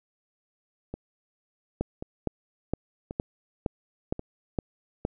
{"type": "two click trains", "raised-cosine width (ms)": 2, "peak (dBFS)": [-21, -13], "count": [4, 8], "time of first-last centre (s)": [[0.94, 4.194], [1.81, 5.051]], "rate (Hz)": [0.922, 2.16], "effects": []}